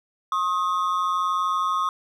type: ring-modulated tone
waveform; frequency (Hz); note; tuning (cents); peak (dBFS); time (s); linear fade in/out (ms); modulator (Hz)
triangle; 1167; D6; -11; -16; 0.32-1.89; 2; 90.4
effects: none